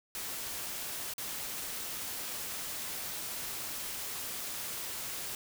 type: noise with dropouts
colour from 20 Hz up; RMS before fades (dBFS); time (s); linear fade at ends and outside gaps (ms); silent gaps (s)
white; -39; 0.15-5.35; 1; 1.137-1.181
effects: none